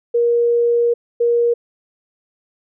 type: tone pair in turn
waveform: sine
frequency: 473.1 / 473.1 Hz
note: A#4 / A#4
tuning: +26 / +26 cents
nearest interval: unison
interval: 0 cents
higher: neither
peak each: -12 / -12 dBFS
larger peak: neither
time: 0.14-0.94 / 1.2-1.54 s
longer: first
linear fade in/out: 10 ms
effects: none